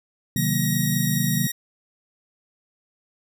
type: chord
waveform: sine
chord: C half-diminished seventh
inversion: none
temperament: equal with one note detuned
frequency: 130.81 / 155.56 / 185 / 231.3 Hz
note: C3 / Eb3 / Gb3 / Bb3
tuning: 0 / 0 / 0 / -13 cents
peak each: -26 / -25 / -26 / -28 dBFS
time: 0.36-1.47 s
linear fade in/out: 2 ms
type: tone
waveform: 5% pulse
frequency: 1891 Hz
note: A#6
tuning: 24 cents sharp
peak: -15 dBFS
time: 0.36-1.52 s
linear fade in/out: 10 ms
effects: none